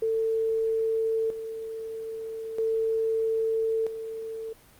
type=tone with tremolo; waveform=sine; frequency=446.9 Hz; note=A4; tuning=27 cents sharp; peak=-23 dBFS; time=0.02-4.53 s; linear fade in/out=5 ms; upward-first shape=square; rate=0.39 Hz; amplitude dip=65%; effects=pink hiss -55 dBFS RMS until 4.79 s + Opus 32 kbps